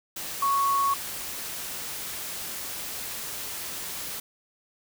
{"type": "tone in noise", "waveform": "sine", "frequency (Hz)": 1108.7, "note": "C#6", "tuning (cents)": 0, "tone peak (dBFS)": -21, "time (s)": [0.42, 0.94], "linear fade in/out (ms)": 5, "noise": "white", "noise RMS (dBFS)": -35, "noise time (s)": [0.16, 4.2], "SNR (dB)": 11, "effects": []}